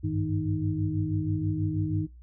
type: tone cluster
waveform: sine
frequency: 96.7 / 102.9 / 157 / 310.8 Hz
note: G2 / G#2 / D#3 / D#4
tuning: -23 / -16 / +16 / -2 cents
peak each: -31 dBFS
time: 0.03-2.07 s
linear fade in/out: 20 ms
effects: noise-tail reverb RT60 0.2 s tail -22 dB re dry + added 60 Hz sine -46 dBFS peak until 2.22 s